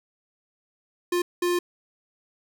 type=tone bursts at uneven times; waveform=square; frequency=352.3 Hz; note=F4; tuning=15 cents sharp; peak=-22 dBFS; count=2; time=1.12-1.22 / 1.42-1.59 s; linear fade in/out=5 ms; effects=10-bit